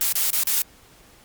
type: noise with dropouts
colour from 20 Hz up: blue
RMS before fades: -21 dBFS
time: 0.01-0.62 s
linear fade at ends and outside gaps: 1 ms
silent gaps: 0.125-0.154 / 0.304-0.33 / 0.435-0.47 s
effects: pink hiss -52 dBFS RMS until 1.24 s + Opus 48 kbps